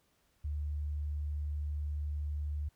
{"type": "tone", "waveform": "sine", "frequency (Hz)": 74, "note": "D2", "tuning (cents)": 14, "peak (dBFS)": -33, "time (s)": [0.44, 2.69], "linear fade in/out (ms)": 10, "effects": ["pink hiss -73 dBFS RMS until 2.75 s"]}